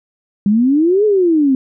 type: exponential two-way sweep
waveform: sine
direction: up then down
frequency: 196 to 434.2 to 256.9 Hz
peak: -9 dBFS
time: 0.46-1.55 s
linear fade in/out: 2 ms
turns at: 1.05 s
effects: none